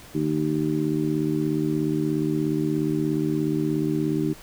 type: harmonic tone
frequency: 76.9 Hz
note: D#2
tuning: 20 cents flat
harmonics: 2 / 3 / 4 / 5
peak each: -27 / -30 / -24 / -29 dBFS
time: 0.14-4.34 s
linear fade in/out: 20 ms
effects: pink hiss -46 dBFS RMS until 4.42 s